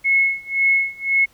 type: tone with tremolo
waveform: sine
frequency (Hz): 2182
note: C#7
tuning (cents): -28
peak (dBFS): -12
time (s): 0.04-1.26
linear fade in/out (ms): 20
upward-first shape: sine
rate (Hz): 1.9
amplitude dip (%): 95
effects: pink hiss -55 dBFS RMS until 1.33 s